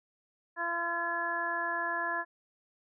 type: harmonic tone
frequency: 341 Hz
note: F4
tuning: 41 cents flat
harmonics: 1 / 2 / 3 / 4 / 5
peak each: -44 / -38 / -35 / -41 / -33 dBFS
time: 0.56-2.25 s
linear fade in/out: 50 ms
effects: none

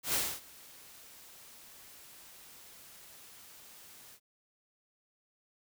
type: noise with ADSR envelope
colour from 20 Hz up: white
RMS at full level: -30 dBFS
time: 0.03-4.2 s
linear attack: 110 ms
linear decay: 260 ms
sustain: -24 dB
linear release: 64 ms
effects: none

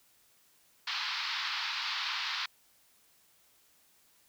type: band-pass noise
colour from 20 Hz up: white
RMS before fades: -35 dBFS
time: 0.87-2.46 s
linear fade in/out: 5 ms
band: 900 to 4800 Hz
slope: 48 dB/octave
effects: white hiss -66 dBFS RMS until 4.28 s

